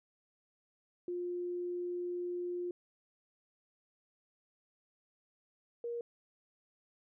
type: tone pair in turn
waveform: sine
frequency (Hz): 353.7 / 472.1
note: F4 / A#4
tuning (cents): +22 / +22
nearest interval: perfect fourth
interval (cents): 500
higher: second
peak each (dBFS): -35 / -36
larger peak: first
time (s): 1.08-2.71 / 5.84-6.01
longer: first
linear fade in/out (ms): 2
effects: none